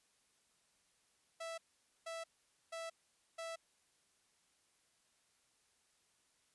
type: tone bursts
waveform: sawtooth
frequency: 659.3 Hz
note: E5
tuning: in tune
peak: -39 dBFS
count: 4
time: 1.4-3.56 s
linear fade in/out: 10 ms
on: 180 ms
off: 480 ms
effects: white hiss -75 dBFS RMS until 6.54 s + resampled to 24000 Hz